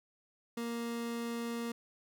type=tone; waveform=30% pulse; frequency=233.9 Hz; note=A#3; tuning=6 cents sharp; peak=-33 dBFS; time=0.57-1.72 s; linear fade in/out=5 ms; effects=none